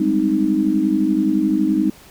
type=chord; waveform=sine; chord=Ab major seventh; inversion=third; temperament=equal; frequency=196 / 207.7 / 261.6 / 311.1 Hz; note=G3 / Ab3 / C4 / Eb4; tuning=0 / 0 / 0 / 0 cents; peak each=-23 / -22 / -21 / -17 dBFS; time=0-1.9 s; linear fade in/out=5 ms; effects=pink hiss -45 dBFS RMS until 2.1 s